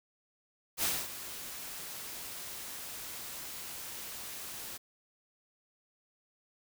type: noise with ADSR envelope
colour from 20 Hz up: white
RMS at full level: -30 dBFS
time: 0.77-4.78 s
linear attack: 62 ms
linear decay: 240 ms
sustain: -13 dB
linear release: 16 ms
effects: none